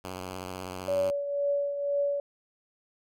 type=tone with vibrato; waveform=5% pulse; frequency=92.5 Hz; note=F#2; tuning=in tune; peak=-25 dBFS; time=0.04-1.11 s; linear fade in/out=5 ms; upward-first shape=sine; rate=16 Hz; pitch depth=54 cents each way
type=tone with tremolo; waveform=sine; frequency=569 Hz; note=C#5; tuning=45 cents sharp; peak=-23 dBFS; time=0.88-2.2 s; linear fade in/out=2 ms; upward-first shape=triangle; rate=2 Hz; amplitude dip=60%
effects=none